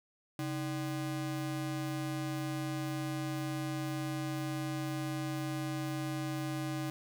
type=ring-modulated tone; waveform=square; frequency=225.5 Hz; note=A3; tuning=43 cents sharp; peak=-32 dBFS; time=0.39-6.9 s; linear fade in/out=0 ms; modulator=89.1 Hz; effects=none